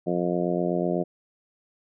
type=harmonic tone; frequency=88.1 Hz; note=F2; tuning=16 cents sharp; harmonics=2 / 3 / 4 / 5 / 6 / 7 / 8; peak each=-28 / -32 / -28 / -32 / -33 / -30 / -35 dBFS; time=0.06-1.04 s; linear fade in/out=20 ms; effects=none